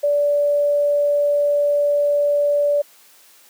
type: tone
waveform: sine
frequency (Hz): 580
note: D5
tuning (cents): -22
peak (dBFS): -14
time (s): 0.03-2.82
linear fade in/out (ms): 10
effects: white hiss -50 dBFS RMS until 3.49 s + high-pass 300 Hz 12 dB/octave